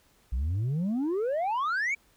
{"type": "exponential sweep", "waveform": "sine", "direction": "up", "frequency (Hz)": [56.7, 2349], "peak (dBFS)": -23, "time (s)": [0.32, 1.95], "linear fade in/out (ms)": 10, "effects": ["tanh soft clip ceiling -25 dBFS", "pink hiss -64 dBFS RMS until 2.16 s"]}